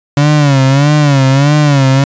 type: tone with vibrato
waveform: 35% pulse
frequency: 141.4 Hz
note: C#3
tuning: 35 cents sharp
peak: -4 dBFS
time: 0.17-2.04 s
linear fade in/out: 2 ms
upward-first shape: sine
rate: 1.6 Hz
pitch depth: 110 cents each way
effects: resampled to 16000 Hz